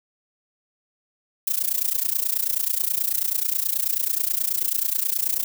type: noise with amplitude modulation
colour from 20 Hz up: violet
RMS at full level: -20 dBFS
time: 1.47-5.44 s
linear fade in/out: 5 ms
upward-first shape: sine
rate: 29.3 Hz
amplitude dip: 90%
effects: none

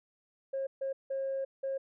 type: tone bursts at uneven times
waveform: sine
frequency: 540 Hz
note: C#5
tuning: 45 cents flat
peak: -30 dBFS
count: 4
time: 0.53-0.67 / 0.81-0.93 / 1.1-1.45 / 1.63-1.78 s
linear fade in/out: 10 ms
effects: tanh soft clip ceiling -28 dBFS

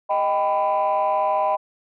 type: chord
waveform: sine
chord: Eb augmented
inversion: none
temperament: equal with one note detuned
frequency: 622.3 / 784 / 998.1 Hz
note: Eb5 / G5 / B5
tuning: 0 / 0 / +18 cents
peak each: -21 dBFS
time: 0.09-1.57 s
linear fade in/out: 20 ms
effects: tanh soft clip ceiling -13 dBFS

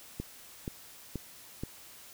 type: click train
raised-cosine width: 3 ms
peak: -22 dBFS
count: 4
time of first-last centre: 0.2-1.635 s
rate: 2.09 Hz
effects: white hiss -52 dBFS RMS until 2.13 s

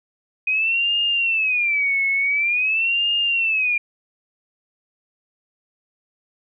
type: tone with vibrato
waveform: sine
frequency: 2489 Hz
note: D#7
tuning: in tune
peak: -17 dBFS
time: 0.47-3.78 s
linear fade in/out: 5 ms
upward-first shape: sine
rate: 0.47 Hz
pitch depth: 220 cents each way
effects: none

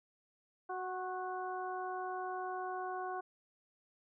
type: harmonic tone with a mistuned harmonic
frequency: 370 Hz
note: F#4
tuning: in tune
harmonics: 1 / 2 / 3 / 4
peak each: -43 / -40 / -44 / -48 dBFS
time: 0.69-3.21 s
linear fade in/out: 10 ms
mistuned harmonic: 3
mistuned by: -23 cents
effects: none

